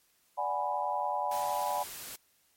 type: chord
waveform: sine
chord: G# half-diminished seventh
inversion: second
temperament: equal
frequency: 587.3 / 740 / 830.6 / 987.8 Hz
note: D5 / F#5 / G#5 / B5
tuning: 0 / 0 / 0 / 0 cents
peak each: -37 / -35 / -33 / -34 dBFS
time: 0.37-1.84 s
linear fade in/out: 20 ms
type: noise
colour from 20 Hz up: white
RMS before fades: -43 dBFS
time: 1.31-2.16 s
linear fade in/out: 5 ms
effects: white hiss -69 dBFS RMS until 2.56 s + MP3 64 kbps